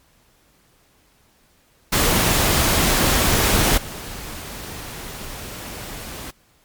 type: noise with level steps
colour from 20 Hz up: pink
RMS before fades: -17 / -33 dBFS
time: 1.92-6.31 s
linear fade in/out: 10 ms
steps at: 3.77 s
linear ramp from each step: 10 ms
effects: pink hiss -58 dBFS RMS until 6.64 s + MP3 96 kbps